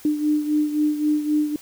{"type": "beating tone pair", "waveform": "sine", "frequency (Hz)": [300, 303.8], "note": ["D4", "D#4"], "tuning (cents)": [37, -41], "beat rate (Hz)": 3.8, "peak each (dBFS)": [-19, -25], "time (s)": [0.05, 1.56], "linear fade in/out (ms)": 2, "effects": ["white hiss -46 dBFS RMS until 1.61 s"]}